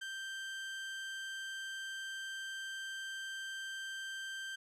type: tone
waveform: 30% pulse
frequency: 1568 Hz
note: G6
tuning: in tune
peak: -38 dBFS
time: 0.01-4.56 s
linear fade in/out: 10 ms
effects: low-pass 9000 Hz 12 dB/octave